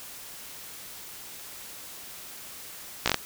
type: slowing click train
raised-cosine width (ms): 0.2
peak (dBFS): -4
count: 5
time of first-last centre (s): 3.06-3.143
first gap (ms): 16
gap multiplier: 1.18
effects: white hiss -43 dBFS RMS until 3.25 s